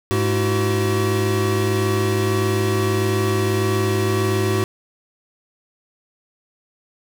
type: tone cluster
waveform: square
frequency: 103.7 / 214 / 337.9 / 379.5 Hz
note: G#2 / A3 / E4 / F#4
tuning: -2 / -48 / +43 / +44 cents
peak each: -21 / -29 / -28 / -22 dBFS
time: 0.11-4.64 s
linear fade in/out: 0 ms
effects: none